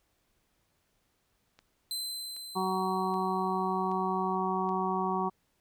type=click train; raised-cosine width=0.2 ms; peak=-36 dBFS; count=5; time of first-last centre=1.59-4.691 s; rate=1.29 Hz
type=tone with exponential decay; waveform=sawtooth; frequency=4068 Hz; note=C8; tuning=50 cents flat; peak=-29 dBFS; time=1.91-4.35 s; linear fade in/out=1 ms; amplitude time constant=530 ms
type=harmonic tone; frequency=187.5 Hz; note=F#3; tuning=23 cents sharp; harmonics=1 / 2 / 4 / 5 / 6; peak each=-34 / -34 / -34 / -34 / -34 dBFS; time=2.55-5.3 s; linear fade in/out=20 ms
effects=pink hiss -74 dBFS RMS until 5.6 s